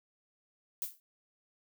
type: noise with exponential decay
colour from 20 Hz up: violet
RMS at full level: -32 dBFS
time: 0.82-1 s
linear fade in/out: 0 ms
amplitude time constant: 38 ms
effects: none